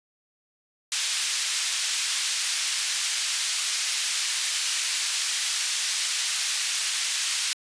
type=band-pass noise; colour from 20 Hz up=white; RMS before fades=-27 dBFS; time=0.92-7.53 s; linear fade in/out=0 ms; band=2100 to 7300 Hz; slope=12 dB/octave; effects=resampled to 22050 Hz